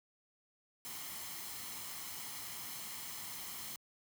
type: noise with comb filter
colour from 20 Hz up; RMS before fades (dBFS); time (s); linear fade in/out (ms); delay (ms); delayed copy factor
white; -45; 0.85-3.76; 0; 0.96; +0.5
effects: high-pass 80 Hz 12 dB/octave